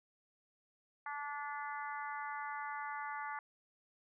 harmonic tone, 290 Hz, D4, 22 cents flat, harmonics 3 / 4 / 5 / 6 / 7, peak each -43 / -45 / -47 / -49 / -50 dBFS, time 1.06-3.39 s, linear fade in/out 2 ms, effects none

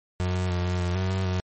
35% pulse tone with pitch steps, 90.7 / 91.4 / 88.8 / 90.1 / 88.6 / 93.4 / 94.6 / 91.9 Hz, F#2 / F#2 / F2 / F#2 / F2 / F#2 / F#2 / F#2, -34 / -21 / +29 / -45 / +25 / +17 / +39 / -11 cents, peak -22 dBFS, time 0.2-1.4 s, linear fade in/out 0 ms, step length 150 ms, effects MP3 32 kbps

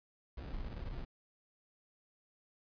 brown noise with sample-and-hold, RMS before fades -42 dBFS, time 0.37-1.05 s, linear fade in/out 10 ms, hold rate 1050 Hz, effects resampled to 11025 Hz

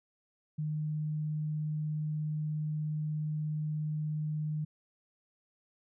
sine tone, 152.8 Hz, D#3, 31 cents flat, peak -31 dBFS, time 0.58-4.65 s, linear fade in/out 10 ms, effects none

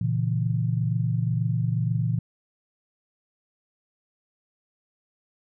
sine chord, A# diminished, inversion none, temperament equal, 116.54 / 138.59 / 164.81 Hz, A#2 / C#3 / E3, 0 / 0 / 0 cents, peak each -24 / -29 / -27 dBFS, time 0.01-2.19 s, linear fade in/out 5 ms, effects none

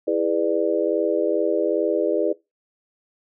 sine chord, E dominant seventh, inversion none, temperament just, 329.6 / 412 / 494.4 / 593.3 Hz, E4 / G#4 / B4 / D5, 0 / -14 / +2 / +18 cents, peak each -24 dBFS, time 0.07-2.33 s, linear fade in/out 10 ms, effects noise-tail reverb RT60 0.2 s tail -20 dB re dry

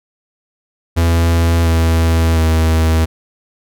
45% pulse tone with pitch steps, 83.7 / 82.12 / 80.57 Hz, E2 / E2 / E2, +27 / -6 / -39 cents, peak -10 dBFS, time 0.96-3.06 s, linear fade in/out 20 ms, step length 700 ms, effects none

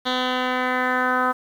10% pulse tone with low-pass filter sweep, 253.4 Hz, B3, 45 cents sharp, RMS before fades -22 dBFS, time 0.05-1.33 s, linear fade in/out 20 ms, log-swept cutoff 3700 to 1300 Hz, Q 3.2, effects 8-bit

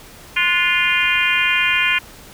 harmonic tone with a mistuned harmonic, 349.2 Hz, F4, in tune, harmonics 3 / 4 / 5 / 6 / 7 / 8 / 9, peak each -26 / -23 / -23 / -21 / -18 / -23 / -26 dBFS, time 0.36-1.99 s, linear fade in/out 10 ms, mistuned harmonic 4, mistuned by +72 cents, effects pink hiss -41 dBFS RMS until 2.33 s

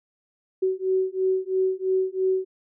sine beating tone pair, 375.2 / 378.2 Hz, F#4 / F#4, +24 / +38 cents, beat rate 3 Hz, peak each -24 dBFS, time 0.62-2.45 s, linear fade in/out 10 ms, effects none

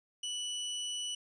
sawtooth tone, 2960 Hz, F#7, in tune, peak -32 dBFS, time 0.23-1.15 s, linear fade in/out 5 ms, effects resampled to 22050 Hz

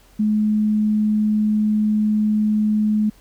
sine tone, 212.9 Hz, G#3, 43 cents sharp, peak -15 dBFS, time 0.19-3.1 s, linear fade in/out 10 ms, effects added 43 Hz sine -50 dBFS peak until 3.2 s + pink hiss -54 dBFS RMS until 3.2 s

